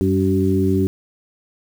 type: harmonic tone with a mistuned harmonic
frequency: 94.9 Hz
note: F#2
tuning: 44 cents sharp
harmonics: 1 / 2 / 3 / 4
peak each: -20 / -20 / -20 / -20 dBFS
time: 0.01-0.87 s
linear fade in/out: 0 ms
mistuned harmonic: 2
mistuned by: +39 cents
effects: 7-bit